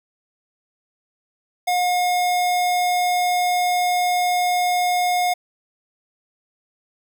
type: tone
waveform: square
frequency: 718 Hz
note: F5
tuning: 48 cents sharp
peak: -18 dBFS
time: 1.67-5.34 s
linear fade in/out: 10 ms
effects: none